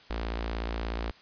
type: tone with notch filter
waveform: sawtooth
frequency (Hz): 56.7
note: A#1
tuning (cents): -47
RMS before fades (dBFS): -33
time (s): 0.1-1.11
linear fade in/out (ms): 0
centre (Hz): 120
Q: 0.55
effects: white hiss -55 dBFS RMS until 1.21 s + resampled to 11025 Hz